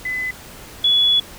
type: tone pair in turn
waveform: sine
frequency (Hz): 2014 / 3401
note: B6 / G#7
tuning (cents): +33 / +40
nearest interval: major sixth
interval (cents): 907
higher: second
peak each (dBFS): -21 / -12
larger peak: second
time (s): 0.05-0.31 / 0.84-1.2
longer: second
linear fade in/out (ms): 5
effects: pink hiss -39 dBFS RMS until 1.38 s